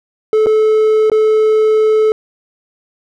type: tone with dropouts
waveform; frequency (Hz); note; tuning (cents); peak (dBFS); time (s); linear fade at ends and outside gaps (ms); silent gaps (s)
triangle; 433.9; A4; -24; -6; 0.33-2.12; 1; 0.461-0.468 / 1.099-1.117
effects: none